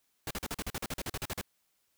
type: noise bursts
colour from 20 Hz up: pink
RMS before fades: -36 dBFS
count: 15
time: 0.27-1.413 s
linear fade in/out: 2 ms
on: 37 ms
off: 42 ms
effects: white hiss -75 dBFS RMS until 1.97 s